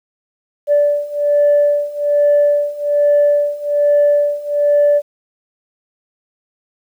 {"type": "beating tone pair", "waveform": "sine", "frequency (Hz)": [582, 583.2], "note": ["D5", "D5"], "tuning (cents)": [-16, -12], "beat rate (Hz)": 1.2, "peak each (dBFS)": [-14, -12], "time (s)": [0.67, 5.02], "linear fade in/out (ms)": 50, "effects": ["tanh soft clip ceiling -5 dBFS", "8-bit"]}